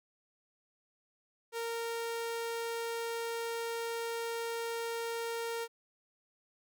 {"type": "tone", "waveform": "sawtooth", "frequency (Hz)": 462.4, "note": "A#4", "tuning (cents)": -14, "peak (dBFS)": -31, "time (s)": [1.52, 5.68], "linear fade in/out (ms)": 50, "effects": []}